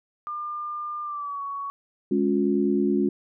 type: tone with pitch glide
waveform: sine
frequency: 1200 to 1119.6 Hz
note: D6 to C#6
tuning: +37 to +17 cents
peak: -29 dBFS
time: 0.27-1.7 s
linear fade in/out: 0 ms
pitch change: -120 cents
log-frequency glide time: 1.03-1.41 s
type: chord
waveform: sine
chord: Db major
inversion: second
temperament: equal with one note detuned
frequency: 207.7 / 277.2 / 358.2 Hz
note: Ab3 / Db4 / F4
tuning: 0 / 0 / +44 cents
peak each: -24 dBFS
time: 2.11-3.09 s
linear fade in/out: 5 ms
effects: none